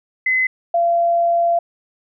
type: tone pair in turn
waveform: sine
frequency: 2036 / 684.2 Hz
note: C7 / F5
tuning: -48 / -36 cents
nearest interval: octave + perfect fifth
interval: 1888 cents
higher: first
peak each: -14 / -13 dBFS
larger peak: second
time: 0.26-0.47 / 0.74-1.59 s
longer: second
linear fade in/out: 5 ms
effects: none